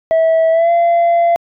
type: tone with pitch glide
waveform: sine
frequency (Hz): 650 to 683.9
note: E5 to F5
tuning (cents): -24 to -36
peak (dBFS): -6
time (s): 0.11-1.36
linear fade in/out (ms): 0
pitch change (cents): +88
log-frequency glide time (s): 0.51-0.71
effects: tanh soft clip ceiling -8 dBFS